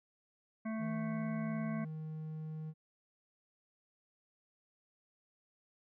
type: harmonic tone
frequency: 220.7 Hz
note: A3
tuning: 5 cents sharp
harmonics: 1 / 3 / 5 / 7 / 9 / 10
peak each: -36 / -46 / -50 / -53 / -55 / -56 dBFS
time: 0.65-1.85 s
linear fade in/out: 10 ms
type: tone with pitch glide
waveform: triangle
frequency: 158.5 to 156.5 Hz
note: D#3 to D#3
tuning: +32 to +10 cents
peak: -38 dBFS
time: 0.78-2.74 s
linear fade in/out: 50 ms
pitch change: -22 cents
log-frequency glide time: 0.99-2.06 s
effects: none